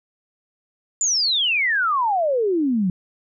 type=exponential sweep; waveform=sine; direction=down; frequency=7230 to 174.5 Hz; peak=-17 dBFS; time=1.01-2.9 s; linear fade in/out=2 ms; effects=none